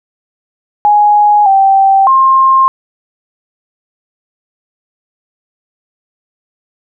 sine tone with pitch steps, 832 / 779 / 1062 Hz, G#5 / G5 / C6, +3 / -11 / +25 cents, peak -4 dBFS, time 0.85-2.68 s, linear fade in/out 0 ms, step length 610 ms, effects none

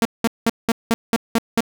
sawtooth tone bursts, 228.9 Hz, A#3, 31 cents flat, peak -10 dBFS, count 8, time 0.02-1.606 s, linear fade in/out 0 ms, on 32 ms, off 190 ms, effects none

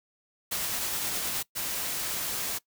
white noise with tremolo, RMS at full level -30 dBFS, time 0.51-1.43 s, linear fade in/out 10 ms, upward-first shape triangle, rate 9.6 Hz, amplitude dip 25%
white noise, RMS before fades -32 dBFS, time 1.55-2.59 s, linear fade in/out 20 ms
effects noise-tail reverb RT60 0.1 s tail -21 dB re dry

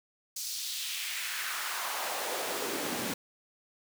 pink noise with high-pass filter sweep, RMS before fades -35 dBFS, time 0.36-3.14 s, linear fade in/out 5 ms, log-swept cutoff 5700 to 210 Hz, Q 1.7, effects none

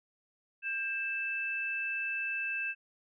sine tone pair together, 1592.2 / 2637 Hz, G6 / E7, +27 / 0 cents, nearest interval major sixth, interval 873 cents, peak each -37 / -33 dBFS, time 0.62-2.75 s, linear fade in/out 50 ms, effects none

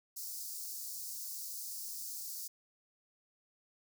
white high-pass noise, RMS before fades -43 dBFS, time 0.16-2.48 s, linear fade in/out 10 ms, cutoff 4600 Hz, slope 48 dB/octave, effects none

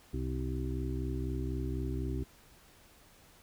harmonic tone, 64 Hz, C2, 38 cents flat, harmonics 1 / 2 / 4 / 5 / 6, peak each -35 / -38 / -41 / -42 / -43 dBFS, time 0.13-2.24 s, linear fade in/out 10 ms, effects pink hiss -60 dBFS RMS until 3.42 s

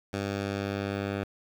10% pulse tone with low-pass filter sweep, 100 Hz, G2, 35 cents sharp, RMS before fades -32 dBFS, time 0.13-1.24 s, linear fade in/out 5 ms, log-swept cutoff 6700 to 2900 Hz, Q 0.82, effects 8-bit

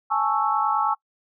sine chord, A major seventh, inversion third, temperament equal, 830.6 / 880 / 1108.7 / 1318.5 Hz, G#5 / A5 / C#6 / E6, 0 / 0 / 0 / 0 cents, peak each -25 dBFS, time 0.1-0.95 s, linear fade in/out 20 ms, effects noise-tail reverb RT60 0.1 s tail -25 dB re dry

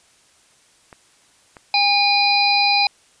clicks, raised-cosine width 0.5 ms, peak -24 dBFS, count 2, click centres 0.928 / 1.568 s
harmonic tone, 813 Hz, G#5, 37 cents flat, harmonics 1 / 3 / 5 / 6, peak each -18 / -19 / -19 / -22 dBFS, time 1.74-2.87 s, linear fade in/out 2 ms
effects white hiss -55 dBFS RMS until 3.2 s + resampled to 22050 Hz

